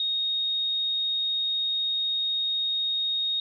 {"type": "tone", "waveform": "sine", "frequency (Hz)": 3728, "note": "A#7", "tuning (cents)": -1, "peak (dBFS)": -24, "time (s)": [0, 3.4], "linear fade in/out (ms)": 2, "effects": []}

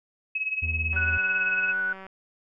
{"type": "tone with tremolo", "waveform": "sine", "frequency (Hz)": 2564, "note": "E7", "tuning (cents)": -49, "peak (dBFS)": -23, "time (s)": [0.35, 1.73], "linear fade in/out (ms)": 5, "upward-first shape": "sine", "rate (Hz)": 18, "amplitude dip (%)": 75}
{"type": "tone", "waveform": "triangle", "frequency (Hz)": 79.8, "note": "D#2", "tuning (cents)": 44, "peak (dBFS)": -26, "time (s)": [0.62, 1.18], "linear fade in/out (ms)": 10}
{"type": "click train", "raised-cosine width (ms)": 0.5, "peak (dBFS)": -28, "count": 218, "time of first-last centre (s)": [0.93, 2.066], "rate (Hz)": 191}
{"type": "tone with vibrato", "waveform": "sine", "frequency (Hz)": 1480, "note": "F#6", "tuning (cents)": 0, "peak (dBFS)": -24, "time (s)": [0.96, 1.93], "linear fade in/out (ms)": 5, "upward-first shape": "sine", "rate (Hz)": 9.9, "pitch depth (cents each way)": 9}
{"effects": []}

